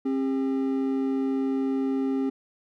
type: tone pair together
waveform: triangle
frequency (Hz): 268.1 / 402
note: C4 / G4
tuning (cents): +42 / +44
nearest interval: perfect fifth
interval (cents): 702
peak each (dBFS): -22 / -29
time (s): 0.05-2.3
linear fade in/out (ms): 10
effects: none